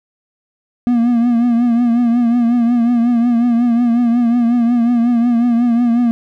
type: tone with vibrato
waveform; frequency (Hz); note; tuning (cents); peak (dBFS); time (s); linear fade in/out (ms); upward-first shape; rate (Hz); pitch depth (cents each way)
triangle; 237.5; A#3; +33; -8; 0.87-6.11; 0; triangle; 5.5; 67
effects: none